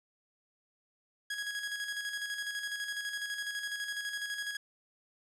sawtooth tone with tremolo, 1660 Hz, G#6, 1 cent flat, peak -30 dBFS, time 1.3-4.57 s, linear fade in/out 5 ms, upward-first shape square, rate 12 Hz, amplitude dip 45%, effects low-pass 10000 Hz 12 dB/octave

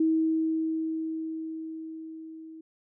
sine tone with level ramp, 320.3 Hz, E4, 50 cents flat, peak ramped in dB -20 to -42 dBFS, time 0-2.61 s, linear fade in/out 5 ms, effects none

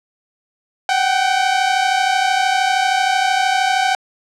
sawtooth tone pair together, 747 / 780 Hz, F#5 / G5, +16 / -9 cents, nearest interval minor second, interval 75 cents, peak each -13 dBFS, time 0.89-3.95 s, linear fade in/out 2 ms, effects low-pass 6000 Hz 12 dB/octave

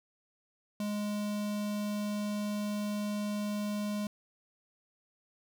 square tone with notch filter, 207.7 Hz, G#3, in tune, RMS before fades -34 dBFS, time 0.8-4.07 s, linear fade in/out 2 ms, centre 1700 Hz, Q 1.9, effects none

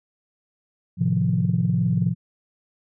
sine chord, F dominant seventh, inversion first, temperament equal, 110 / 130.81 / 155.56 / 174.61 Hz, A2 / C3 / Eb3 / F3, 0 / 0 / 0 / 0 cents, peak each -24 / -24 / -26 / -21 dBFS, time 0.97-2.15 s, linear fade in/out 50 ms, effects tanh soft clip ceiling -9 dBFS

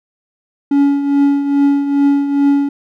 triangle tone with tremolo, 282 Hz, C#4, 30 cents sharp, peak -5 dBFS, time 0.71-2.69 s, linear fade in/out 5 ms, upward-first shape triangle, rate 2.4 Hz, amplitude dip 65%, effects none

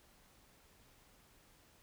silence, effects pink hiss -66 dBFS RMS until 1.82 s

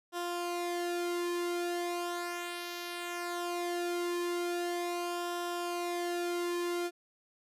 sawtooth tone with flanger, 349.2 Hz, F4, in tune, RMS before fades -35 dBFS, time 0.12-6.91 s, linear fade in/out 50 ms, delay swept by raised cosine 0.45 to 2.75 ms, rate 0.19 Hz, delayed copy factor -0.65, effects resampled to 32000 Hz

